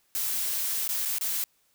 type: noise with dropouts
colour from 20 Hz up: blue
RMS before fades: -29 dBFS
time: 0.15-1.44 s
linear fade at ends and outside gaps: 0 ms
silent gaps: 0.876-0.89 / 1.051-1.056 / 1.184-1.211 s
effects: white hiss -68 dBFS RMS until 1.74 s